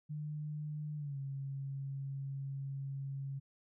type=tone with pitch glide; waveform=sine; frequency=150.5 to 137.21 Hz; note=D3 to C#3; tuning=+43 to -17 cents; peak=-38 dBFS; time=0.09-3.4 s; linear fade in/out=20 ms; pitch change=-160 cents; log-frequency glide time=0.96-1.18 s; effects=none